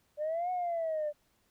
sine exponential two-way sweep, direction up then down, 587.3 to 736 to 587.3 Hz, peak -29 dBFS, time 0.17-1.13 s, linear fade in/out 50 ms, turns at 0.51 s, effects tanh soft clip ceiling -27 dBFS + pink hiss -72 dBFS RMS until 1.5 s

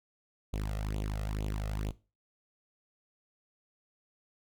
sawtooth tone with flanger, 51.91 Hz, G#1, in tune, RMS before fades -34 dBFS, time 0.53-1.91 s, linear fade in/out 5 ms, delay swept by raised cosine 0.28 to 1.58 ms, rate 2.2 Hz, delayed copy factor +0.85, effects noise-tail reverb RT60 0.3 s tail -18 dB re dry

